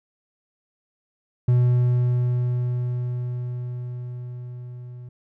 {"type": "tone with level ramp", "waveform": "triangle", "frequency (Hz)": 123.2, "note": "B2", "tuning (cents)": -4, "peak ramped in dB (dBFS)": [-12, -34], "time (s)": [1.48, 5.09], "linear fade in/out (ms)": 5, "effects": []}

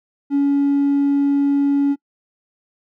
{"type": "tone", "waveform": "triangle", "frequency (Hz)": 281.7, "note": "C#4", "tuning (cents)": 28, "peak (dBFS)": -10, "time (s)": [0.3, 1.96], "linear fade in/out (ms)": 50, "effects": ["noise-tail reverb RT60 0.1 s tail -24 dB re dry", "tanh soft clip ceiling -10 dBFS"]}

